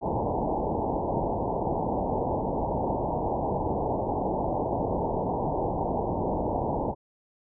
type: low-pass noise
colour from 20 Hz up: white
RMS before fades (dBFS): -28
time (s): 0.01-6.95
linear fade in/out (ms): 50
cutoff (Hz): 940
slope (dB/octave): 96
effects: none